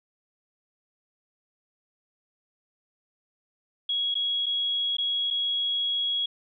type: tone with dropouts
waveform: sine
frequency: 3322 Hz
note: G#7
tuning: in tune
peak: -24 dBFS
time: 3.89-6.26 s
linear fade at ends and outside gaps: 5 ms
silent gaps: 4.143-4.152 / 4.46-4.464 / 4.969-4.983 / 5.304-5.308 s
effects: none